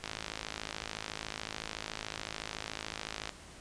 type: click train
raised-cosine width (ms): 0.2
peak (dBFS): -19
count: 176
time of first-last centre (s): 0.04-3.293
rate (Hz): 53.8
effects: pink hiss -52 dBFS RMS until 3.6 s + resampled to 22050 Hz